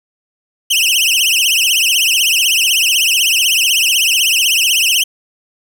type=tone with vibrato; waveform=sawtooth; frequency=2850 Hz; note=F7; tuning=34 cents sharp; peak=-7 dBFS; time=0.7-5.04 s; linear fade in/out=10 ms; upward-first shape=triangle; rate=16 Hz; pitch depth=220 cents each way; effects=none